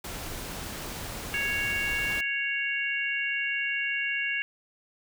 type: noise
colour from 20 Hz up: pink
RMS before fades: -37 dBFS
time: 0.04-2.21 s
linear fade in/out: 5 ms
type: harmonic tone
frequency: 554.4 Hz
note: C#5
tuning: in tune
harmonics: 3 / 4 / 5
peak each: -31 / -31 / -31 dBFS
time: 1.34-4.42 s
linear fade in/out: 0 ms
effects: none